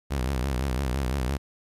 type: tone with vibrato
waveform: sawtooth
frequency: 65.6 Hz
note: C2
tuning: 5 cents sharp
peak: -21 dBFS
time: 0.1-1.38 s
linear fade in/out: 20 ms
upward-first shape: triangle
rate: 5.9 Hz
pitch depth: 170 cents each way
effects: resampled to 32000 Hz + 10-bit